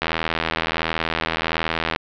click train, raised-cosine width 0.3 ms, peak -4 dBFS, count 159, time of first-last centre 0.02-1.961 s, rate 81.4 Hz, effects low-pass 4000 Hz 12 dB/octave

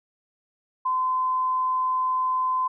sine tone, 1026 Hz, C6, 34 cents flat, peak -21 dBFS, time 0.85-2.68 s, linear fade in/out 10 ms, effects none

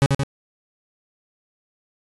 40% pulse tone with echo, 138.4 Hz, C#3, 2 cents flat, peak -12 dBFS, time 0.02-0.06 s, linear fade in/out 0 ms, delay 87 ms, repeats 2, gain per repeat -3 dB, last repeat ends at 0.234 s, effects resampled to 24000 Hz

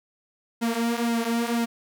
sawtooth tone with flanger, 233.1 Hz, A#3, in tune, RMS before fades -25 dBFS, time 0.61-1.66 s, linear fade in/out 20 ms, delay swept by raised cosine 1.7 to 6.2 ms, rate 2 Hz, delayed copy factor -0.75, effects none

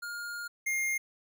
square tone pair in turn, 1417 / 2123 Hz, F6 / C7, +25 / +25 cents, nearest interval perfect fifth, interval 700 cents, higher second, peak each -37 / -29 dBFS, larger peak second, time 0.02-0.48 / 0.66-0.98 s, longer first, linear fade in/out 10 ms, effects none

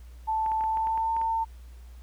sine tone with pitch glide, 880 to 901.6 Hz, A5 to A5, 0 to +42 cents, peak -24 dBFS, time 0.27-1.45 s, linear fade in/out 20 ms, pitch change +42 cents, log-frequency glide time 0.63-1.17 s
clicks, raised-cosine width 0.5 ms, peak -28 dBFS, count 9, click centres 0.462 / 0.518 / 0.609 / 0.639 / 0.772 / 0.871 / 0.976 / 1.166 / 1.215 s
effects added 60 Hz sine -43 dBFS peak until 2.02 s + pink hiss -61 dBFS RMS until 2.02 s

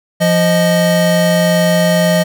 square tone pair together, 173.57 / 622.3 Hz, F3 / D#5, -10 / 0 cents, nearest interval octave + minor seventh, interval 2210 cents, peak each -13 dBFS, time 0.2-2.24 s, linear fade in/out 20 ms, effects none

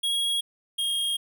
square tone pair in turn, 3304 / 3247 Hz, G#7 / G#7, -10 / -40 cents, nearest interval unison, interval 30 cents, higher first, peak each -24 / -25 dBFS, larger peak first, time 0.03-0.41 / 0.78-1.17 s, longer second, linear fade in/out 10 ms, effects none

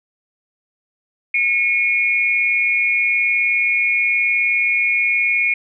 sine tone pair together, 2187 / 2426 Hz, C#7 / D#7, -24 / -44 cents, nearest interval major second, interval 180 cents, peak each -17 dBFS, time 1.34-5.54 s, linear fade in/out 5 ms, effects none

